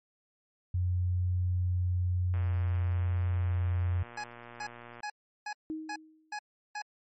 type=tone; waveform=sine; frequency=90.1 Hz; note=F#2; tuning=45 cents flat; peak=-26 dBFS; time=0.74-4.03 s; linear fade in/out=5 ms
type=click train; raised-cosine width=0.5 ms; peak=-32 dBFS; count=318; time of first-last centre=2.34-5.004 s; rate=119 Hz
type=tone bursts; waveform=25% pulse; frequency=837 Hz; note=G#5; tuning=13 cents sharp; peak=-31 dBFS; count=7; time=4.17-6.82 s; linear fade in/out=5 ms; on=70 ms; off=360 ms
type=tone with exponential decay; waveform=sine; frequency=314.3 Hz; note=D#4; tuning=18 cents sharp; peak=-31 dBFS; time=5.7-6.35 s; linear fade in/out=0 ms; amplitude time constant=140 ms
effects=MP3 32 kbps